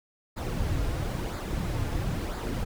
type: noise with flanger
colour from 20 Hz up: brown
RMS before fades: -30 dBFS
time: 0.36-2.65 s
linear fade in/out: 20 ms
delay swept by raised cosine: 0.34 to 5.44 ms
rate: 1 Hz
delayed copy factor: -0.55
effects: none